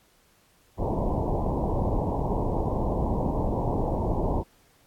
pink low-pass noise, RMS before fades -26 dBFS, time 0.77-4.44 s, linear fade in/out 50 ms, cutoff 1000 Hz, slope 96 dB/octave, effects pink hiss -62 dBFS RMS until 4.86 s + AAC 64 kbps

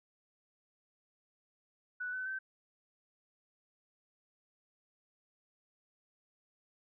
sine tone with pitch steps, 1482 / 1513.1 / 1544.9 Hz, F#6 / F#6 / G6, +2 / +38 / -26 cents, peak -36 dBFS, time 2-2.39 s, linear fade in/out 10 ms, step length 130 ms, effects none

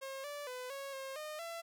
sawtooth tone with pitch steps, 538 / 581 / 503 / 551 / 536 / 611 / 672 Hz, C5 / D5 / B4 / C#5 / C5 / D#5 / E5, +48 / -19 / +32 / -11 / +42 / -32 / +33 cents, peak -38 dBFS, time 0.01-1.62 s, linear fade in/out 20 ms, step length 230 ms, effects 13-bit

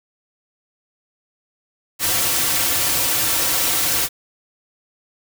white noise with comb filter, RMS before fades -19 dBFS, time 1.99-4.09 s, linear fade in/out 50 ms, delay 4.8 ms, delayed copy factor -0.65, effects none

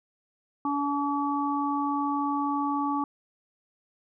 harmonic tone, 285.5 Hz, D4, 49 cents flat, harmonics 1 / 3 / 4, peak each -28 / -30 / -30 dBFS, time 0.65-3.04 s, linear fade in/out 2 ms, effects none

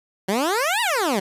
15% pulse exponential two-way sweep, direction up then down, 181.7 to 989 to 181.7 Hz, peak -13 dBFS, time 0.28-1.2 s, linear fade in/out 10 ms, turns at 0.81 s, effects resampled to 32000 Hz

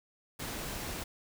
pink noise, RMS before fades -39 dBFS, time 0.39-1.04 s, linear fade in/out 10 ms, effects none

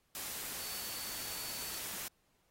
sine tone in noise, 4472 Hz, C#8, 14 cents sharp, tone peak -48 dBFS, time 0.59-1.79 s, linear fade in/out 0 ms, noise white, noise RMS -42 dBFS, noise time 0.15-2.08 s, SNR -9 dB, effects pink hiss -75 dBFS RMS until 2.5 s + AAC 48 kbps

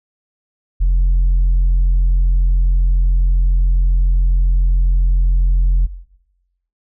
sine tone, 43.65 Hz, F1, in tune, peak -8 dBFS, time 0.8-5.87 s, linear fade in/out 20 ms, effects noise-tail reverb RT60 0.9 s tail -17 dB re dry + tanh soft clip ceiling -9 dBFS

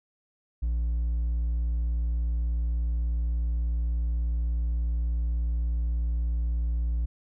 sine tone with hard clipping, 58.27 Hz, A#1, in tune, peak -25 dBFS, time 0.62-7.06 s, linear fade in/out 10 ms, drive 2 dB, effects none

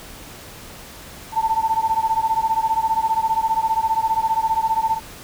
sine beating tone pair, 885 / 900 Hz, A5 / A5, +10 / +39 cents, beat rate 15 Hz, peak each -20 dBFS, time 1.32-5 s, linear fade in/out 50 ms, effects pink hiss -39 dBFS RMS until 5.23 s

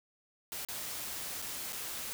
white noise with dropouts, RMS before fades -40 dBFS, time 0.52-2.13 s, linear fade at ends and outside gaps 0 ms, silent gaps 0.649-0.686 / 1.418-1.423 / 1.724-1.73 s, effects none

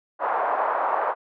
pink band-pass noise, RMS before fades -24 dBFS, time 0.19-1.15 s, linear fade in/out 50 ms, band 630 to 1200 Hz, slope 24 dB/octave, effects none

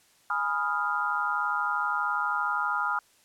sine chord, F half-diminished seventh, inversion first, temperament equal, 830.6 / 987.8 / 1244.5 / 1396.9 Hz, Ab5 / Cb6 / Eb6 / F6, 0 / 0 / 0 / 0 cents, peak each -33 / -33 / -30 / -29 dBFS, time 0.3-2.99 s, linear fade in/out 2 ms, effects white hiss -62 dBFS RMS until 3.24 s + low-pass 11000 Hz 12 dB/octave

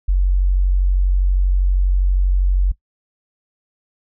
sine tone, 46.25 Hz, F#1, in tune, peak -12 dBFS, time 0.08-2.72 s, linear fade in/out 10 ms, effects noise-tail reverb RT60 0.1 s tail -19 dB re dry

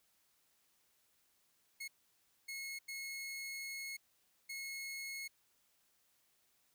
sawtooth tone bursts at uneven times, 2174 Hz, C#7, 34 cents flat, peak -39 dBFS, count 4, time 1.8-1.88 / 2.48-2.79 / 2.88-3.97 / 4.49-5.28 s, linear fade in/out 10 ms, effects white hiss -75 dBFS RMS until 6.74 s

